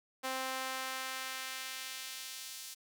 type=tone with high-pass filter sweep; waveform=sawtooth; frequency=261.6 Hz; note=C4; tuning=in tune; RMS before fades=-41 dBFS; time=0.23-2.75 s; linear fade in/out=20 ms; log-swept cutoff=640 to 5100 Hz; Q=0.78; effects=none